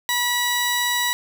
sawtooth tone pair together, 971 / 1942 Hz, B5 / B6, -30 / -30 cents, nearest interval octave, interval 1200 cents, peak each -21 / -16 dBFS, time 0.09-1.13 s, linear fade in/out 0 ms, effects 8-bit

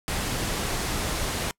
pink noise, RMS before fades -28 dBFS, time 0.08-1.51 s, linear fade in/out 0 ms, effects noise-tail reverb RT60 0.1 s tail -26 dB re dry + low-pass 12000 Hz 12 dB/octave

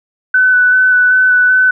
sine tone with vibrato, 1500 Hz, F#6, 23 cents sharp, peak -6 dBFS, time 0.34-1.71 s, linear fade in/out 5 ms, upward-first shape square, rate 2.6 Hz, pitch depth 12 cents each way, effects none

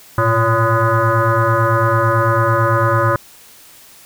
sine tone with frequency modulation, 563 Hz, C#5, 27 cents sharp, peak -11 dBFS, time 0.18-3.16 s, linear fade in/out 2 ms, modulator 227 Hz, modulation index 3.9, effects white hiss -43 dBFS RMS until 4.05 s

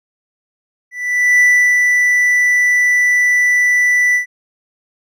triangle tone with ADSR envelope, 1975.5 Hz, B6, in tune, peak -5 dBFS, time 0.91-4.26 s, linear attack 490 ms, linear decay 370 ms, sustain -3 dB, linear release 110 ms, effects none

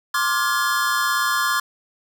square chord, D half-diminished seventh, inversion third, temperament just, 1057.2 / 1174.7 / 1409.6 / 1691.5 Hz, C6 / D6 / F6 / Ab6, +18 / 0 / +16 / +31 cents, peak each -25 dBFS, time 0.14-1.6 s, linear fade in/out 5 ms, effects 8-bit

